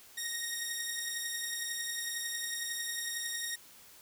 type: beating tone pair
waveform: 10% pulse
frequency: 1864.7 / 1875.7 Hz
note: A#6 / A#6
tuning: 0 / +10 cents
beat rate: 11 Hz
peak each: -27 / -32 dBFS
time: 0.17-3.56 s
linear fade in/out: 10 ms
effects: white hiss -56 dBFS RMS until 4.01 s